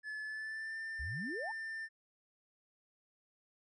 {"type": "tone with pitch glide", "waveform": "triangle", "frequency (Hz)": [1724, 1790], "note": ["A6", "A6"], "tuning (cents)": [-36, 29], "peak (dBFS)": -38, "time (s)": [0.03, 1.89], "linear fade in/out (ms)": 50, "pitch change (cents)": 65, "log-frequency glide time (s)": [0.23, 0.77]}
{"type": "exponential sweep", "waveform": "sine", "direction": "up", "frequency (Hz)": [59.3, 956], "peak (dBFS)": -40, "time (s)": [0.99, 1.52], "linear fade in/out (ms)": 10}
{"effects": ["resampled to 24000 Hz"]}